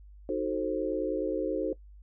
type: chord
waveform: sine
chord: D# diminished seventh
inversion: none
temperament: equal with one note detuned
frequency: 311.1 / 370 / 440 / 527.2 Hz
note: D#4 / F#4 / A4 / C5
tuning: 0 / 0 / 0 / +13 cents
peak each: -33 dBFS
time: 0.29-1.73 s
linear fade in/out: 2 ms
effects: noise-tail reverb RT60 0.1 s tail -19 dB re dry + added 50 Hz sine -48 dBFS peak until 2.02 s